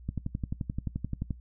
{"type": "click train", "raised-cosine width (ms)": 5, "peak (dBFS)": -19, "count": 15, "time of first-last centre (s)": [0.09, 1.307], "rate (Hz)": 11.5, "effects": ["noise-tail reverb RT60 0.1 s tail -19 dB re dry", "added 60 Hz sine -46 dBFS peak until 1.4 s"]}